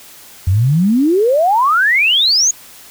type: exponential sweep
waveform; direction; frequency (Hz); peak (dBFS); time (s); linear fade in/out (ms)
sine; up; 86 to 6820; -9; 0.47-2.51; 5
effects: white hiss -39 dBFS RMS until 2.9 s